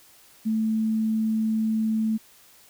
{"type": "tone", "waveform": "sine", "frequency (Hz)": 220, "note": "A3", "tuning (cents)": 0, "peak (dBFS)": -21, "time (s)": [0.45, 2.18], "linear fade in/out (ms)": 20, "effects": ["white hiss -54 dBFS RMS until 2.69 s"]}